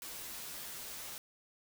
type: noise with comb filter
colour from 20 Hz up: white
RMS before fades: -45 dBFS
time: 0.02-1.18 s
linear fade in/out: 0 ms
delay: 11 ms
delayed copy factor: -0.7
effects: none